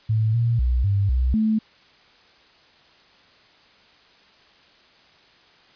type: tone with pitch steps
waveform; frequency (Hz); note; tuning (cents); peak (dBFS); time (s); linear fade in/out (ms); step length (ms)
sine; 109.9 / 117.1 / 61.6 / 99.6 / 63.1 / 218.1; A2 / A#2 / B1 / G2 / B1 / A3; -2 / +8 / -4 / +28 / +38 / -15; -17; 0.09-1.59; 10; 250
effects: white hiss -54 dBFS RMS until 5.75 s + resampled to 11025 Hz